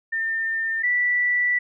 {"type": "tone pair in turn", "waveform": "sine", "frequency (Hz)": [1804, 1964], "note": ["A6", "B6"], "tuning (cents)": [43, -10], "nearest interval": "minor second", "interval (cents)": 147, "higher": "second", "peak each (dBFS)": [-22, -18], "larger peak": "second", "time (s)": [[0.12, 0.83], [0.83, 1.59]], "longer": "second", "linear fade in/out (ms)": 10, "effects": []}